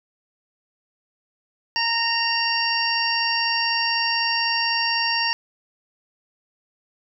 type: harmonic tone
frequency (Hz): 924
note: A#5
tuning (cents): -16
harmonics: 1 / 2 / 3 / 5 / 6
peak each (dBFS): -26 / -26 / -26 / -26 / -26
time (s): 1.76-5.33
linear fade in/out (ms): 0
effects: none